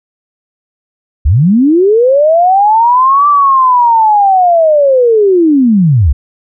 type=linear two-way sweep; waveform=sine; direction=up then down; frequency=58 to 1174.7 to 58 Hz; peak=-4 dBFS; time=1.25-6.13 s; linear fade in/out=10 ms; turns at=3.28 s; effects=none